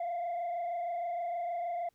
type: tone with frequency modulation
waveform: sine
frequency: 694 Hz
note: F5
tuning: 11 cents flat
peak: -30 dBFS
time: 0-1.89 s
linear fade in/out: 5 ms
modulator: 26.4 Hz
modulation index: 0.78
effects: tanh soft clip ceiling -31 dBFS + pink hiss -75 dBFS RMS until 1.94 s